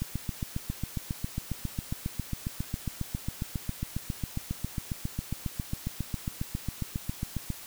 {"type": "click train", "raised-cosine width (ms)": 5, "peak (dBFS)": -18, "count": 56, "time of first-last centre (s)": [0.02, 7.503], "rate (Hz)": 7.35, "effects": ["white hiss -45 dBFS RMS until 7.66 s"]}